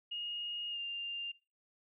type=tone with pitch glide; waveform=sine; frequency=2861 to 2797 Hz; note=F7 to F7; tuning=+41 to +2 cents; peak=-37 dBFS; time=0.11-1.32 s; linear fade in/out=10 ms; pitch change=-39 cents; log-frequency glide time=0.7-0.79 s; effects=noise-tail reverb RT60 0.3 s tail -21 dB re dry